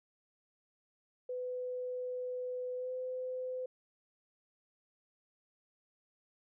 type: tone with pitch glide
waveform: sine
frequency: 501 to 509.2 Hz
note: B4 to C5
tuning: +25 to -47 cents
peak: -36 dBFS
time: 1.29-3.66 s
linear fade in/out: 5 ms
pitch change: +28 cents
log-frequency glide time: 2.76-2.91 s
effects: none